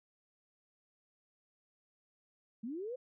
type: linear sweep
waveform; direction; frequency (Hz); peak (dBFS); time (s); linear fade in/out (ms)
sine; up; 207.7 to 523.3; -38; 2.63-2.96; 10
effects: none